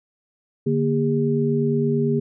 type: tone cluster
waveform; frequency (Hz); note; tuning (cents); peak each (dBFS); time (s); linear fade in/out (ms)
sine; 145.1 / 233.8 / 403.6; D3 / A#3 / G#4; -21 / +5 / -49; -22; 0.66-2.2; 10
effects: none